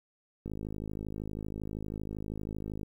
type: click train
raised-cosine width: 3 ms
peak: -25 dBFS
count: 126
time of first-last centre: 0.46-2.832 s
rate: 52.7 Hz
effects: 10-bit